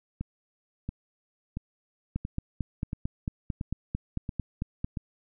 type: two click trains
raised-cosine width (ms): 5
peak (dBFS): -20 / -17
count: 8 / 13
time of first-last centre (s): 0.21-4.972 / 2.16-4.845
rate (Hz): 1.47 / 4.47
effects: none